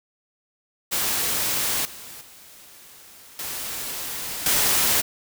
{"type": "noise with level steps", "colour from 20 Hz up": "white", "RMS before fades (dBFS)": [-24, -40, -47, -31, -20], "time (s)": [0.91, 5.02], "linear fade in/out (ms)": 20, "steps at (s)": [1.85, 2.21, 3.39, 4.46], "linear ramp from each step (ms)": 2, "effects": []}